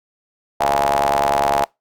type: ring-modulated tone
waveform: sawtooth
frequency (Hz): 69.9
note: C#2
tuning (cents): +15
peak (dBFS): -8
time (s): 0.6-1.65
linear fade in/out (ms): 10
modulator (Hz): 759
effects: noise-tail reverb RT60 0.2 s tail -25 dB re dry

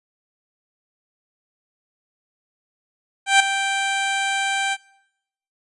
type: tone with ADSR envelope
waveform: 15% pulse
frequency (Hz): 784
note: G5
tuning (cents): 0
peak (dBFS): -3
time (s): 3.26-4.77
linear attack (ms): 140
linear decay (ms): 5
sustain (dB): -11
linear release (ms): 43
effects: noise-tail reverb RT60 0.8 s tail -22 dB re dry + resampled to 24000 Hz

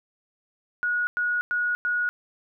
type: tone bursts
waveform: sine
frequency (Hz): 1453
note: F#6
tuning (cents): -32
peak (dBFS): -22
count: 4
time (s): 0.83-2.09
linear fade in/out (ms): 0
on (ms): 240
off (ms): 100
effects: none

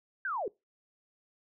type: linear sweep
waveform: sine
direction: down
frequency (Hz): 1624 to 349.2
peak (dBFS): -31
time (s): 0.25-0.48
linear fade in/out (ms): 2
effects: noise-tail reverb RT60 0.2 s tail -22 dB re dry

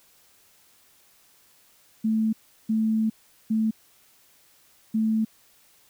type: tone bursts at uneven times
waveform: sine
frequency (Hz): 220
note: A3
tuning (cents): 0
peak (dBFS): -20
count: 4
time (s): 2.04-2.33 / 2.69-3.1 / 3.5-3.71 / 4.94-5.25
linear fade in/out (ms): 10
effects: white hiss -59 dBFS RMS until 5.89 s

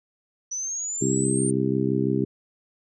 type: exponential sweep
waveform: sine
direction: up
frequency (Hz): 5920 to 9000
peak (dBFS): -27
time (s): 0.51-1.51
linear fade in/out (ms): 10
type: harmonic tone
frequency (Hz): 66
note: C2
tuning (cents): +16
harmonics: 2 / 3 / 4 / 5 / 6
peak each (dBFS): -27 / -27 / -27 / -27 / -27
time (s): 1.01-2.25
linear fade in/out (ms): 10
effects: none

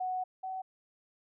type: tone pair in turn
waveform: sine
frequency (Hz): 740 / 754.7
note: F#5 / F#5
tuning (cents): 0 / +34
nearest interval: unison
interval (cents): 34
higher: second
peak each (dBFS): -31 / -35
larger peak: first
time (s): 0-0.24 / 0.43-0.62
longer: first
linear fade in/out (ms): 10
effects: none

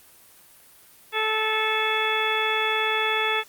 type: harmonic tone with a mistuned harmonic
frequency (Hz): 436.6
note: A4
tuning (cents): -13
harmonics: 1 / 2 / 3 / 4 / 5 / 6 / 8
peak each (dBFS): -29 / -29 / -29 / -29 / -29 / -29 / -29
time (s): 1.12-3.44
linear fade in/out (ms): 50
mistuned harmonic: 8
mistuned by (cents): -38
effects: white hiss -52 dBFS RMS until 3.48 s + Opus 32 kbps

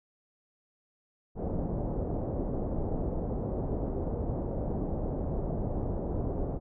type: low-pass noise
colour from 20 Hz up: pink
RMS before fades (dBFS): -32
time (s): 1.35-6.6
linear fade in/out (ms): 50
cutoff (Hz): 670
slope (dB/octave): 24
effects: none

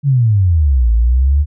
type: exponential two-way sweep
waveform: sine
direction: down then up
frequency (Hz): 146.83 to 54.9 to 75.3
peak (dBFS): -8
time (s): 0.03-1.46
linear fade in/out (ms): 50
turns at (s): 0.92
effects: none

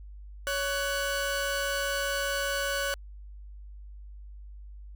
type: tone pair together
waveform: sawtooth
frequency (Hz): 560 / 1495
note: C#5 / F#6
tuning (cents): +18 / +17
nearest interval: octave + perfect fourth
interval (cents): 1699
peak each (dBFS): -27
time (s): 0.47-2.94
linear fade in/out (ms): 0
effects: added 50 Hz sine -42 dBFS peak until 4.95 s

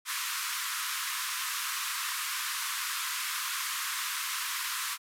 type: band-pass noise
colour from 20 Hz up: pink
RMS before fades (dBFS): -34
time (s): 0.05-4.98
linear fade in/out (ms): 50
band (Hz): 1000 to 15000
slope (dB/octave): 96
effects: none

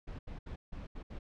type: noise bursts at uneven times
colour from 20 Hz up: brown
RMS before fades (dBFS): -43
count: 6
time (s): 0.07-0.19 / 0.27-0.39 / 0.46-0.56 / 0.72-0.87 / 0.95-1.03 / 1.1-1.19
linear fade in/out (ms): 10
effects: low-pass 4000 Hz 12 dB/octave

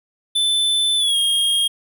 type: tone with pitch glide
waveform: square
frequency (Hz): 3520 to 3247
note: A7 to G#7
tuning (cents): 0 to -40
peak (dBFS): -16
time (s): 0.35-1.68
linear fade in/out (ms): 10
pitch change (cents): -140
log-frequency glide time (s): 0.97-1.17
effects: none

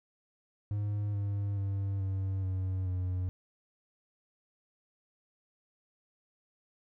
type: tone with pitch steps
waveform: triangle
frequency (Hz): 103.3 / 100.82 / 98.41 / 96.05 / 93.75 / 91.5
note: G#2 / G2 / G2 / G2 / F#2 / F#2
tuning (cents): -9 / +49 / +7 / -35 / +23 / -19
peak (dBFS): -28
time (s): 0.71-3.29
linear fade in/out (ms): 0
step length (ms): 430
effects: none

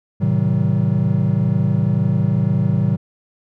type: chord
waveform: triangle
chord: A diminished seventh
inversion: none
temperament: just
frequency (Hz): 110 / 132 / 158.4 / 190.08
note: A2 / C3 / Eb3 / Gb3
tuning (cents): 0 / +16 / +31 / +47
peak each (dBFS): -18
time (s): 0.2-2.97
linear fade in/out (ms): 20
effects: none

